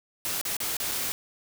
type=noise with dropouts; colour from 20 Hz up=white; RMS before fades=-30 dBFS; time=0.25-1.12 s; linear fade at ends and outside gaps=0 ms; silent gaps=0.413-0.452 / 0.567-0.603 / 0.768-0.801 / 0.914-0.918 s; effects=none